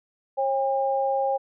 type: tone pair together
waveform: sine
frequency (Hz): 541.9 / 805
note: C#5 / G5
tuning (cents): -39 / +46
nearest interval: perfect fifth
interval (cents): 685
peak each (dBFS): -24 / -24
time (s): 0.37-1.38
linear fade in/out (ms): 20
effects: none